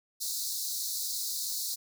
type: high-pass noise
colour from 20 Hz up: pink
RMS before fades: -34 dBFS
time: 0.2-1.76 s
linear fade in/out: 20 ms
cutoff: 3900 Hz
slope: 96 dB/octave
effects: none